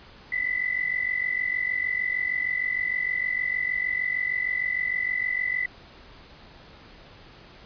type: tone pair together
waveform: sine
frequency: 1975.5 / 2022 Hz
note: B6 / B6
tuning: 0 / +40 cents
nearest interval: unison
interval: 40 cents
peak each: -27 dBFS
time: 0.32-5.66 s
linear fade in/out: 5 ms
effects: pink hiss -49 dBFS RMS until 7.65 s + resampled to 11025 Hz